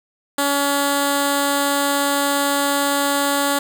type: tone with notch filter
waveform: 5% pulse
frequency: 282.6 Hz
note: C#4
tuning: 34 cents sharp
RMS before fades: -19 dBFS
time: 0.38-3.59 s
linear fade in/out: 5 ms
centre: 2400 Hz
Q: 0.95
effects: none